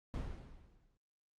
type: noise with exponential decay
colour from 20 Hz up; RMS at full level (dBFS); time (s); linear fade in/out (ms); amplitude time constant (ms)
brown; -36; 0.14-0.97; 1; 180
effects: low-pass 6000 Hz 12 dB/octave + Opus 32 kbps